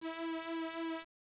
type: tone with flanger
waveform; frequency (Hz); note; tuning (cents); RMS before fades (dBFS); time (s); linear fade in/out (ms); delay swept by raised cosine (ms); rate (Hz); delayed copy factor
sawtooth; 327.9; E4; -9; -40; 0.01-1.05; 50; 1.4 to 2.9; 3.5; -1
effects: resampled to 8000 Hz + 10-bit